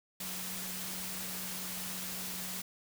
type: tone in noise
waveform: sine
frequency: 184.4 Hz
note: F#3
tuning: 6 cents flat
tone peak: -47 dBFS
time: 0.2-2.62 s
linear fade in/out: 5 ms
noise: white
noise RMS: -40 dBFS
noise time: 0.2-2.62 s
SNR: -10 dB
effects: none